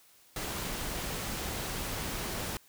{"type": "noise", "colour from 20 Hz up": "pink", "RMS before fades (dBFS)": -36, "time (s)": [0.36, 2.57], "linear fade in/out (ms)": 2, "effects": ["white hiss -61 dBFS RMS until 2.68 s"]}